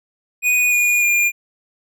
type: tone with pitch steps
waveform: square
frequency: 2474 / 2441 / 2409 Hz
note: D#7 / D#7 / D7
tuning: -10 / -34 / +43 cents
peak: -14 dBFS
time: 0.42-1.32 s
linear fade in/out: 50 ms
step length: 300 ms
effects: none